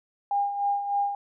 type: tone with tremolo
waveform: sine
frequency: 807 Hz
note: G#5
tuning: 50 cents flat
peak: -21 dBFS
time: 0.31-1.15 s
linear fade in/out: 2 ms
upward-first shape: sine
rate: 3.3 Hz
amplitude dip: 60%
effects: none